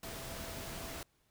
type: tone in noise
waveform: sine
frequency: 663 Hz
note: E5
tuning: 10 cents sharp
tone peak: -52 dBFS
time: 0.03-1.03 s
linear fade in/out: 2 ms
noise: pink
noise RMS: -44 dBFS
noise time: 0.03-1.03 s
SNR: -11 dB
effects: pink hiss -74 dBFS RMS until 1.3 s